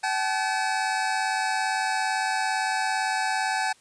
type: tone pair together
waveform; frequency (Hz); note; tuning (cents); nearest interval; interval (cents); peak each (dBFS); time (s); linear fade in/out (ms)
25% pulse; 763.3 / 861; G5 / A5; -46 / -38; major second; 208; -23; 0.03-3.73; 10
effects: white hiss -58 dBFS RMS until 3.8 s + resampled to 22050 Hz